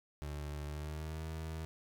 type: tone with pitch glide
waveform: 30% pulse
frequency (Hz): 73.42 to 80.07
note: D2 to E2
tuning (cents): 0 to -50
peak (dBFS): -37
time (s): 0.22-1.65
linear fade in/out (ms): 0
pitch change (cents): +150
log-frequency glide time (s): 0.66-1.24
effects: none